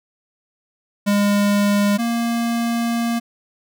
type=tone pair in turn; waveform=square; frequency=203.7 / 233.5 Hz; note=G#3 / A#3; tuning=-33 / +3 cents; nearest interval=major second; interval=236 cents; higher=second; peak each=-15 / -19 dBFS; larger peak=first; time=1.06-1.98 / 1.98-3.2 s; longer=second; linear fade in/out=20 ms; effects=none